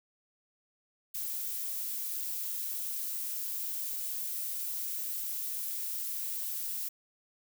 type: noise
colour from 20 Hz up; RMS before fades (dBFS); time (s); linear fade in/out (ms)
violet; -36; 1.14-6.89; 10
effects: none